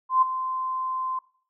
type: tone with ADSR envelope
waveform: sine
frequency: 1037 Hz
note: C6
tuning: 16 cents flat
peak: -14 dBFS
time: 0.09-1.19 s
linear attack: 130 ms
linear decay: 11 ms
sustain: -12 dB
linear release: 5 ms
effects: noise-tail reverb RT60 0.5 s tail -20 dB re dry